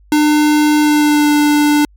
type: tone with pitch glide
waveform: square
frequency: 300 to 295.5 Hz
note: D4 to D4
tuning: +37 to +11 cents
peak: -9 dBFS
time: 0.12-1.85 s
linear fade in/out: 2 ms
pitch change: -26 cents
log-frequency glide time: 0.81-1.32 s
effects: added 50 Hz sine -43 dBFS peak until 1.96 s + MP3 96 kbps